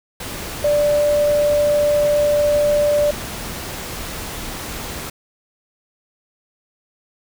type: tone in noise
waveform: sine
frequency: 588 Hz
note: D5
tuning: 2 cents sharp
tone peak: -13 dBFS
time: 0.64-3.11 s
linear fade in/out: 5 ms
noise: pink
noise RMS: -29 dBFS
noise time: 0.2-5.1 s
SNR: +13 dB
effects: none